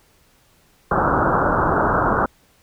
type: low-pass noise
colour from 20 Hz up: white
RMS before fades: -18 dBFS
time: 0.91-2.26 s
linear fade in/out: 5 ms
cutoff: 1500 Hz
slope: 96 dB/octave
effects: pink hiss -57 dBFS RMS until 2.62 s